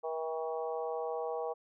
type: harmonic tone with a mistuned harmonic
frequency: 160 Hz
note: D#3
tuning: 49 cents sharp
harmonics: 3 / 4 / 5 / 6 / 7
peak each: -36 / -40 / -40 / -47 / -46 dBFS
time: 0.03-1.54 s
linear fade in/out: 20 ms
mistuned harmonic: 4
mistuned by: +15 cents
effects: none